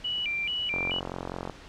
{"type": "tone with vibrato", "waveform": "sine", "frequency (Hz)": 2637, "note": "E7", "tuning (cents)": 0, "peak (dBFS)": -27, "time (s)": [0.04, 1], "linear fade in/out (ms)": 10, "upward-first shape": "square", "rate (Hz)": 2.3, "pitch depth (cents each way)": 190}
{"type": "click train", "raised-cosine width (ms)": 1, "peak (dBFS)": -19, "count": 35, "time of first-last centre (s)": [0.74, 1.497], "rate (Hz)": 44.9}
{"effects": ["pink hiss -48 dBFS RMS until 1.68 s", "low-pass 5000 Hz 12 dB/octave"]}